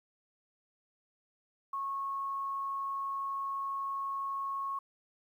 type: tone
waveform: sine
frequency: 1097 Hz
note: C#6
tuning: 18 cents flat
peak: -33 dBFS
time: 1.73-4.79 s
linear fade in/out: 5 ms
effects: 11-bit